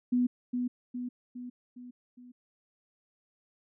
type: tone with echo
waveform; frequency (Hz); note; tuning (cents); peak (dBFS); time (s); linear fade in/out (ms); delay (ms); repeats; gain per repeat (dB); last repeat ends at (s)
sine; 246.9; B3; 0; -23; 0.12-0.27; 10; 410; 5; -5; 2.32
effects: none